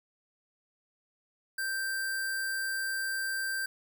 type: tone with sample-and-hold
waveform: sine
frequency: 1568 Hz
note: G6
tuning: in tune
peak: -30 dBFS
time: 1.58-3.66 s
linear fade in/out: 5 ms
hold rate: 6300 Hz
effects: none